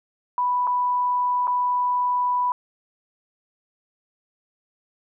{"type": "tone with dropouts", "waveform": "sine", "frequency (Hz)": 987.8, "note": "B5", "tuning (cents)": 0, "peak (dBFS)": -19, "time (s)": [0.38, 2.52], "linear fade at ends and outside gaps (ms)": 1, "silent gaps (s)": [[0.67, 0.674], [1.471, 1.478]], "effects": []}